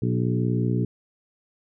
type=harmonic tone with a mistuned harmonic; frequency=60.5 Hz; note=B1; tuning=35 cents flat; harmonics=2 / 3 / 4 / 5 / 6 / 7; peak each=-23 / -27 / -29 / -31 / -33 / -34 dBFS; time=0.02-0.85 s; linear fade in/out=5 ms; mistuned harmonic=6; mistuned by=+21 cents; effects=none